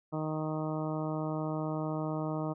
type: harmonic tone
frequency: 155.56 Hz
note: D#3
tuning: in tune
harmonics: 1 / 2 / 3 / 4 / 5 / 6 / 7 / 8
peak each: -35 / -36 / -42 / -39 / -44 / -45 / -46 / -46 dBFS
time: 0.12-2.54 s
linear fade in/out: 20 ms
effects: none